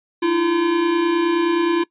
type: tone pair together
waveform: square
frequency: 311.1 / 340.7 Hz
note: D#4 / F4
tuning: 0 / -43 cents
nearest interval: major second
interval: 157 cents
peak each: -25 / -17 dBFS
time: 0.22-1.84 s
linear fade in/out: 10 ms
effects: noise-tail reverb RT60 0.1 s tail -22 dB re dry + resampled to 8000 Hz